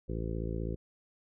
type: harmonic tone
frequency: 55.8 Hz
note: A1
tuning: 25 cents sharp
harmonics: 1 / 2 / 3 / 4 / 5 / 6 / 7 / 8 / 9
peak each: -36 / -39 / -40 / -45 / -46 / -43 / -43 / -47 / -46 dBFS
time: 0.08-0.76 s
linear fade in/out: 20 ms
effects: none